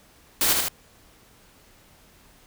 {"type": "noise with echo", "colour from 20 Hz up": "white", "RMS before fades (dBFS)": -21, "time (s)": [0.41, 0.53], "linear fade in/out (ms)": 2, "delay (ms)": 77, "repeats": 2, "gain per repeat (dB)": -3, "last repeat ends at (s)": 0.684, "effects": ["pink hiss -55 dBFS RMS until 2.46 s"]}